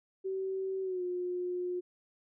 sine tone with pitch glide, 382.1 to 358.6 Hz, G4 to F4, -44 to +46 cents, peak -32 dBFS, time 0.24-1.81 s, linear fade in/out 20 ms, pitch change -110 cents, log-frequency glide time 0.82-1.03 s, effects none

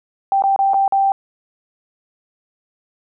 sine tone with dropouts, 784 Hz, G5, in tune, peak -12 dBFS, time 0.32-1.12 s, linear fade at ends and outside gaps 1 ms, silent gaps 0.422-0.438 / 0.562-0.59 / 0.735-0.742 / 0.879-0.923 s, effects none

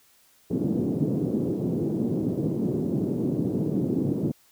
white band-pass noise, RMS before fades -26 dBFS, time 0.5-4.32 s, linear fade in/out 10 ms, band 130 to 340 Hz, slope 24 dB/octave, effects white hiss -60 dBFS RMS until 4.51 s

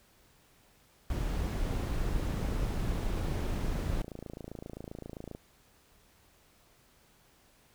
brown noise, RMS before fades -32 dBFS, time 1.1-4.02 s, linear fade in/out 2 ms
click train, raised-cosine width 2 ms, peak -28 dBFS, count 102, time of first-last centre 1.69-5.349 s, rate 27.6 Hz
effects pink hiss -64 dBFS RMS until 7.74 s

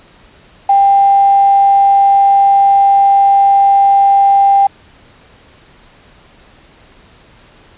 sine tone with quantisation, 793 Hz, G5, 20 cents sharp, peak -5 dBFS, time 0.69-4.67 s, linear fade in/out 5 ms, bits 5, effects pink hiss -44 dBFS RMS until 7.77 s + resampled to 8000 Hz

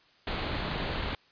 pink low-pass noise, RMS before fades -33 dBFS, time 0.27-1.15 s, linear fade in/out 2 ms, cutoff 4500 Hz, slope 96 dB/octave, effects white hiss -62 dBFS RMS until 1.31 s + resampled to 11025 Hz

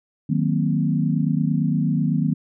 sine chord, C half-diminished seventh, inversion first, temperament equal, 155.56 / 185 / 233.1 / 261.6 Hz, Eb3 / Gb3 / Bb3 / C4, 0 / 0 / 0 / 0 cents, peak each -21 / -24 / -24 / -26 dBFS, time 0.29-2.34 s, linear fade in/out 10 ms, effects none

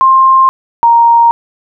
sine tone pair in turn, 1057 / 933.3 Hz, C6 / A#5, +17 / +2 cents, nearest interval major second, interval 215 cents, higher first, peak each -3 dBFS, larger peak neither, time 0.01-0.49 / 0.83-1.31 s, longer neither, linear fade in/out 0 ms, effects none

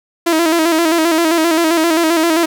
sawtooth tone with vibrato, 328.1 Hz, E4, 8 cents flat, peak -7 dBFS, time 0.26-2.46 s, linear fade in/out 10 ms, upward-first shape square, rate 7.6 Hz, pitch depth 60 cents each way, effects none

